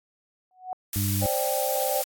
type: tone with exponential growth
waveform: sine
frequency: 740 Hz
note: F#5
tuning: in tune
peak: -26 dBFS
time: 0.51-0.73 s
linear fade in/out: 1 ms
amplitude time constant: 47 ms
type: noise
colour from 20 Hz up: blue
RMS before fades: -29 dBFS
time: 0.93-2.04 s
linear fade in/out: 2 ms
type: harmonic tone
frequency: 99.8 Hz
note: G2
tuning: 32 cents sharp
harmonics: 1 / 2 / 3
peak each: -25 / -31 / -35 dBFS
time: 0.96-1.26 s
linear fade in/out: 0 ms
type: chord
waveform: sine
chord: C suspended second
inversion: none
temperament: equal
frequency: 523.3 / 587.3 / 784 Hz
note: C5 / D5 / G5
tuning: 0 / 0 / 0 cents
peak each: -29 dBFS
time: 1.21-2.03 s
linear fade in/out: 20 ms
effects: AAC 64 kbps